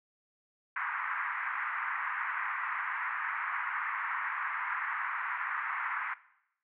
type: band-pass noise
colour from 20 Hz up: pink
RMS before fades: -35 dBFS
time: 0.76-6.14 s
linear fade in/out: 2 ms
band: 990 to 2100 Hz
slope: 48 dB/octave
effects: noise-tail reverb RT60 0.8 s tail -19 dB re dry